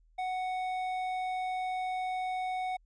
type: tone with hard clipping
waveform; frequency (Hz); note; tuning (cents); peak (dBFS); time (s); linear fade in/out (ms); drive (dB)
triangle; 741; F#5; +2; -33; 0.18-2.77; 10; 12
effects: added 40 Hz sine -61 dBFS peak until 2.85 s + resampled to 22050 Hz